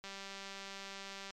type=click train; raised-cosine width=0.2 ms; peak=-29 dBFS; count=249; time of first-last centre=0.04-1.305 s; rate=196 Hz; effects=MP3 96 kbps